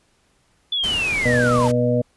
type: linear sweep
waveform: sine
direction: down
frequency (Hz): 3492 to 860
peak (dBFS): -19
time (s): 0.72-1.68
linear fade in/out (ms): 5
type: noise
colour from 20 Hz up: pink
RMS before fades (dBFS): -30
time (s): 0.83-1.72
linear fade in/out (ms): 10
type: harmonic tone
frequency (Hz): 122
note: B2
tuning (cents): -21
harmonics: 1 / 2 / 4 / 5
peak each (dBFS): -21 / -21 / -21 / -22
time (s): 1.25-2.02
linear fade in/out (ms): 10
effects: pink hiss -62 dBFS RMS until 2.16 s + resampled to 24000 Hz